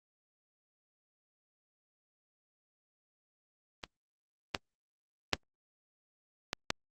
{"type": "clicks", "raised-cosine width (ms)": 0.2, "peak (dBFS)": [-21, -11, -7, -14, -10], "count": 5, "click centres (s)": [3.838, 4.548, 5.333, 6.531, 6.704], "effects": ["Opus 24 kbps"]}